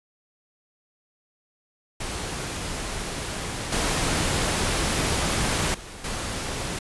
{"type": "noise with level steps", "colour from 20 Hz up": "pink", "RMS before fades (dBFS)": [-31, -24, -40, -30], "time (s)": [2, 6.79], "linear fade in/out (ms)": 5, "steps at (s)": [3.72, 5.74, 6.04], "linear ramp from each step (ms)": 5, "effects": ["resampled to 24000 Hz"]}